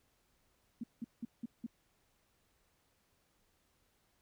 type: tone bursts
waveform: sine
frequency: 232.8 Hz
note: A#3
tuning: 2 cents flat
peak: -37 dBFS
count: 5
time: 0.81-1.665 s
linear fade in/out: 5 ms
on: 27 ms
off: 180 ms
effects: pink hiss -75 dBFS RMS until 4.21 s